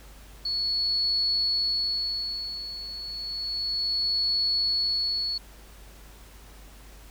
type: tone with tremolo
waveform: sine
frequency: 4396 Hz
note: C#8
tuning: 15 cents flat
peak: -22 dBFS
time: 0.45-5.38 s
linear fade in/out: 5 ms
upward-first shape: sine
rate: 0.31 Hz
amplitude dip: 75%
effects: added 50 Hz sine -47 dBFS peak until 7.1 s + pink hiss -52 dBFS RMS until 7.1 s